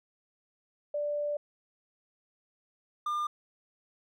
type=tone pair in turn; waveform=sine / triangle; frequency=587.3 / 1202.7 Hz; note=D5 / D6; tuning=0 / +41 cents; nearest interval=octave; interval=1241 cents; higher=second; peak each=-29 / -27 dBFS; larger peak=second; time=0.94-1.37 / 3.06-3.27 s; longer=first; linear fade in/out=5 ms; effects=none